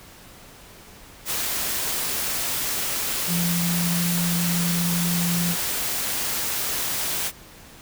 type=tone in noise; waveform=sine; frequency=172.9 Hz; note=F3; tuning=17 cents flat; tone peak=-22 dBFS; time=3.27-5.56 s; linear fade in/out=50 ms; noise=white; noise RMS=-26 dBFS; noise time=1.25-7.32 s; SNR=+1 dB; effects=pink hiss -46 dBFS RMS until 7.81 s